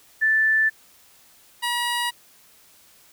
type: tone pair in turn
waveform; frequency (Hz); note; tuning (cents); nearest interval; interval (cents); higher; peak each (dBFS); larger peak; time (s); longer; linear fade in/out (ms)
sine / 15% pulse; 1760 / 960.2; A6 / B5; 0 / -49; minor seventh; 1049; first; -16 / -16; neither; 0.21-0.7 / 1.62-2.11; neither; 20
effects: white hiss -54 dBFS RMS until 3.12 s